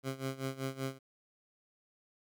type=tone with tremolo; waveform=15% pulse; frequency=133.7 Hz; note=C3; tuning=38 cents sharp; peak=-27 dBFS; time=0.03-0.99 s; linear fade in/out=50 ms; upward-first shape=sine; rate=5.2 Hz; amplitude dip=85%; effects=none